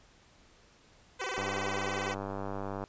10% pulse tone with vibrato, 440 Hz, A4, in tune, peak -25 dBFS, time 1.19-2.15 s, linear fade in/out 20 ms, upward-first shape square, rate 20 Hz, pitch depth 250 cents each way
click train, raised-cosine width 1 ms, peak -23 dBFS, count 145, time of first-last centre 1.38-2.839 s, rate 98.7 Hz
effects pink hiss -61 dBFS RMS until 2.88 s + resampled to 16000 Hz

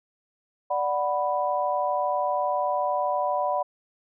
sine chord, B minor, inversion first, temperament equal, 587.3 / 740 / 987.8 Hz, D5 / F#5 / B5, 0 / 0 / 0 cents, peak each -27 dBFS, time 0.7-3.63 s, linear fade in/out 10 ms, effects none

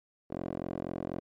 10% pulse tone with band-pass filter, 44.09 Hz, F1, 17 cents sharp, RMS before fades -37 dBFS, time 0.3-1.2 s, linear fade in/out 10 ms, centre 430 Hz, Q 2.3, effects MP3 96 kbps

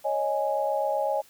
sine chord, C# suspended second, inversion none, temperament equal, 554.4 / 622.3 / 830.6 Hz, C#5 / D#5 / G#5, 0 / 0 / 0 cents, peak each -28 dBFS, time 0.04-1.22 s, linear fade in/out 20 ms, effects white hiss -56 dBFS RMS until 1.29 s

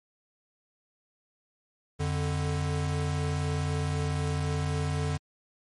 square tone pair together, 87.31 / 146.83 Hz, F2 / D3, 0 / 0 cents, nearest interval major sixth, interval 900 cents, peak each -31 / -30 dBFS, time 1.99-5.18 s, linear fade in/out 20 ms, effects MP3 48 kbps

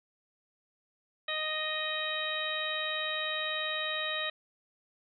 harmonic tone with a mistuned harmonic, 621 Hz, D#5, 3 cents flat, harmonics 1 / 2 / 3 / 4 / 5 / 6, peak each -39 / -40 / -36 / -40 / -40 / -36 dBFS, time 1.28-4.3 s, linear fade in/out 5 ms, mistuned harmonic 6, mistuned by +36 cents, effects none

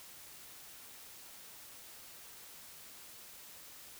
silence, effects white hiss -53 dBFS RMS until 3.99 s

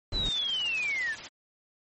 sine linear sweep, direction down, 4077 to 1667 Hz, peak -27 dBFS, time 0.12-1.16 s, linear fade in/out 50 ms
brown noise, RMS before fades -33 dBFS, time 0.12-0.29 s, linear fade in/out 2 ms
white noise with tremolo, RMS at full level -39 dBFS, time 0.24-1.29 s, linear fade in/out 20 ms, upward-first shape square, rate 17 Hz, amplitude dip 30%
effects MP3 32 kbps

